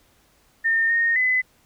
sine tone with pitch steps, 1818 / 1850 / 2016 Hz, A#6 / A#6 / B6, -44 / -14 / +35 cents, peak -17 dBFS, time 0.64-1.42 s, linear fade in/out 20 ms, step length 260 ms, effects pink hiss -60 dBFS RMS until 1.65 s

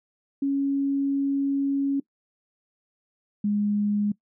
sine tone pair in turn, 277.2 / 206.5 Hz, C#4 / G#3, 0 / -10 cents, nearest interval perfect fourth, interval 510 cents, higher first, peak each -21 dBFS, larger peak neither, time 0.42-2 / 3.44-4.12 s, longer first, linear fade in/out 5 ms, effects noise-tail reverb RT60 0.1 s tail -21 dB re dry

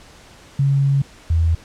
sine tone pair in turn, 138.59 / 82.14 Hz, C#3 / E2, 0 / -6 cents, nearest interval major sixth, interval 906 cents, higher first, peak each -13 dBFS, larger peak neither, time 0.59-1.02 / 1.3-1.55 s, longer first, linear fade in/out 5 ms, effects pink hiss -45 dBFS RMS until 1.64 s + low-pass 8000 Hz 12 dB/octave

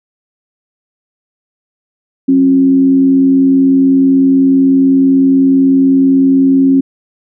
sine tone with frequency modulation, 269 Hz, C4, 48 cents sharp, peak -5 dBFS, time 2.28-6.81 s, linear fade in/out 10 ms, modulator 80 Hz, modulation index 0.36, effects none

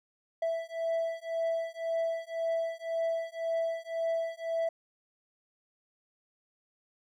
triangle beating tone pair, 659.3 / 661.2 Hz, E5 / E5, 0 / +5 cents, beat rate 1.9 Hz, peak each -31 dBFS, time 0.42-4.69 s, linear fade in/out 5 ms, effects none

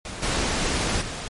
pink noise with level steps, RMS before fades -34 / -24 / -32 dBFS, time 0.05-1.28 s, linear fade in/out 2 ms, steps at 0.22 / 1.01 s, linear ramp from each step 10 ms, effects low-pass 9000 Hz 12 dB/octave + MP3 48 kbps

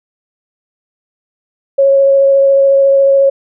sine tone with vibrato, 549 Hz, C#5, 17 cents flat, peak -5 dBFS, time 1.78-3.3 s, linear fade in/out 10 ms, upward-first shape sine, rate 14 Hz, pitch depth 10 cents each way, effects none

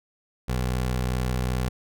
20% pulse tone, 62.6 Hz, B1, 24 cents sharp, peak -19 dBFS, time 0.48-1.69 s, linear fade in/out 10 ms, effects none

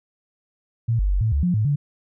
sine tone with pitch steps, 115.4 / 49.18 / 47.17 / 110.3 / 71.2 / 177.5 / 107.4 / 144.2 Hz, A#2 / G1 / F#1 / A2 / C#2 / F3 / A2 / D3, -17 / +6 / +34 / +5 / +47 / +28 / -41 / -31 cents, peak -17 dBFS, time 0.88-1.76 s, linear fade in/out 10 ms, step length 110 ms, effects none

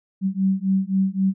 sine beating tone pair, 190 / 193.8 Hz, F#3 / G3, +46 / -20 cents, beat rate 3.8 Hz, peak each -21 dBFS, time 0.21-1.34 s, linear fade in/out 50 ms, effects none

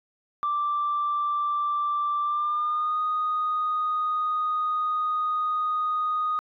sine tone with pitch glide, 1174.7 to 1240.2 Hz, D6 to D#6, 0 to -6 cents, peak -22 dBFS, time 0.43-6.39 s, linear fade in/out 0 ms, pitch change +94 cents, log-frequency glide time 2.22-3 s, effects tanh soft clip ceiling -19 dBFS

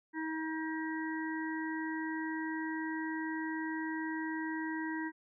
harmonic tone, 317.8 Hz, D#4, 37 cents sharp, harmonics 1 / 3 / 5 / 6, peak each -36 / -43 / -44 / -43 dBFS, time 0.13-5.12 s, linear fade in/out 50 ms, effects none

